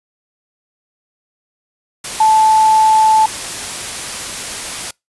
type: tone in noise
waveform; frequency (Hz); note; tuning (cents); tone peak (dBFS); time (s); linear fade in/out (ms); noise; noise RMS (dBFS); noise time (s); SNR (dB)
sine; 873; A5; -14; -7; 2.2-3.26; 5; white; -24; 2.04-4.91; +14
effects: noise-tail reverb RT60 0.2 s tail -26 dB re dry + resampled to 24000 Hz